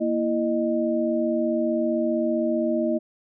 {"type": "tone cluster", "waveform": "sine", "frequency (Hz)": [235.6, 331, 616], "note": ["A#3", "E4", "D#5"], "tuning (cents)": [19, 7, -17], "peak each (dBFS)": -25, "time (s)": [0, 2.99], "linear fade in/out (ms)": 20, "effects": []}